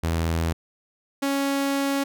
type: tone pair in turn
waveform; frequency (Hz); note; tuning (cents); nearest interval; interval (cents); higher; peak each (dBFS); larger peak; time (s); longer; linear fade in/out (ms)
sawtooth; 82.41 / 277.2; E2 / C#4; 0 / 0; octave + major sixth; 2100; second; -18; neither; 0.03-0.53 / 1.22-2.04; second; 10
effects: none

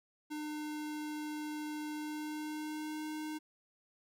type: tone with pitch glide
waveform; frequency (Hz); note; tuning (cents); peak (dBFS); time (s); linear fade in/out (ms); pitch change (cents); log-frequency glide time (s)
square; 302.3 to 307.6; D#4 to D#4; -50 to -20; -39; 0.3-3.39; 20; +30; 1.94-3.05
effects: none

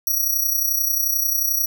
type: tone with amplitude modulation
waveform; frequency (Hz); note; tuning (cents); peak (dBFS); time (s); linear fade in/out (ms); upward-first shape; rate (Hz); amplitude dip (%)
5% pulse; 5760; F#8; -47; -10; 0.07-1.66; 2; sine; 31.3; 60
effects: none

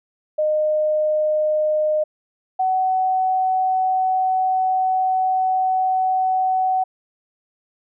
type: tone pair in turn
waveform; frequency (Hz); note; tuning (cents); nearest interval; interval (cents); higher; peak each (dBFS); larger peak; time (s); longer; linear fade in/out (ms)
sine; 613 / 750.6; D#5 / F#5; -26 / +25; major third; 351; second; -16; neither; 0.38-2.04 / 2.59-6.84; second; 10
effects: none

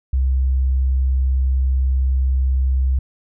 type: tone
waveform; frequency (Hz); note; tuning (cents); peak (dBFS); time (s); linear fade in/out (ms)
sine; 65.41; C2; 0; -14; 0.13-2.99; 5
effects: none

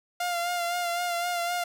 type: tone with vibrato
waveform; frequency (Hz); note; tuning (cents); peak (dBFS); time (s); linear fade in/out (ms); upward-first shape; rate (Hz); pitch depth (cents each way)
sawtooth; 698.5; F5; 0; -23; 0.2-1.64; 5; sine; 3.9; 32
effects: none

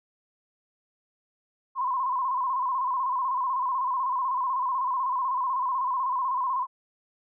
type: tone with vibrato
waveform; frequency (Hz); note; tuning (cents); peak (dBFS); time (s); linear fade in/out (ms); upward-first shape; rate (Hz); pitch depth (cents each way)
sine; 1030; C6; -28; -24; 1.75-6.67; 50; square; 16; 65
effects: none

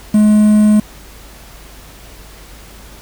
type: tone with quantisation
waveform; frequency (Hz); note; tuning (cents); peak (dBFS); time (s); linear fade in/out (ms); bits
triangle; 211.9; G#3; +35; -4; 0.14-0.8; 5; 5
effects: added 50 Hz sine -38 dBFS peak until 3.01 s + pink hiss -39 dBFS RMS until 3.01 s

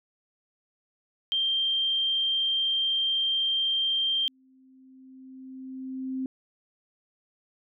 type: tone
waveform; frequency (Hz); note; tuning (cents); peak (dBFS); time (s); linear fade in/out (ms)
sine; 3168; G7; +18; -23; 1.32-4.28; 0
type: tone with exponential growth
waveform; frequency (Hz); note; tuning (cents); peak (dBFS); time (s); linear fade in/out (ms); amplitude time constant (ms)
sine; 261.6; C4; 0; -27; 3.86-6.26; 1; 520
effects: none

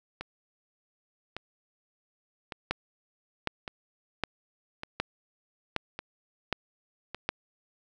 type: two click trains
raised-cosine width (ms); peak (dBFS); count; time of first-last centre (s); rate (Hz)
0.3; -20 / -11; 7 / 7; 0.21-7.146 / 2.71-7.29; 0.865 / 1.31
effects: none

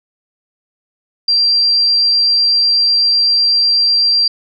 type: tone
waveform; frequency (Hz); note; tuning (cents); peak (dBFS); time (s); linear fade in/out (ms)
sine; 4727; D8; +10; -9; 1.28-4.28; 5
effects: none

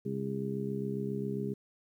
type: harmonic tone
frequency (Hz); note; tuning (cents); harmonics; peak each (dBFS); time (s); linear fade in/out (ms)
67.4; C#2; -48; 2 / 3 / 4 / 5 / 6; -38 / -36 / -42 / -45 / -37; 0.05-1.54; 10
effects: 11-bit

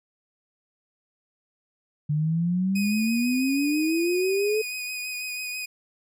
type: exponential sweep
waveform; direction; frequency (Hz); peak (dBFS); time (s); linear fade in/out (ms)
sine; up; 146.83 to 440; -21; 2.09-4.62; 10
type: tone with vibrato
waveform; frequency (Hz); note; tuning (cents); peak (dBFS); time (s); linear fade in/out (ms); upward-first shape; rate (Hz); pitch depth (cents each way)
sawtooth; 2489; D#7; 0; -27; 2.75-5.66; 10; sine; 6.1; 20
effects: none

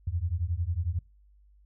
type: beating tone pair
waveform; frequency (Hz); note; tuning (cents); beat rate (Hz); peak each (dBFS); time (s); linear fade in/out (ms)
sine; 80.8 / 91.8; E2 / F#2; -34 / -13; 11; -30; 0.07-0.99; 5
effects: noise-tail reverb RT60 0.3 s tail -25 dB re dry + added 50 Hz sine -56 dBFS peak until 1.65 s

